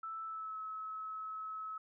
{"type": "tone with pitch glide", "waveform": "sine", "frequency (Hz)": [1319, 1291.1], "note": ["E6", "E6"], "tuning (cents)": [1, -36], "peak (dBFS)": -40, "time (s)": [0.03, 1.78], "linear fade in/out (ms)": 5, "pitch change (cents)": -37, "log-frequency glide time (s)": [0.25, 0.58], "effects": []}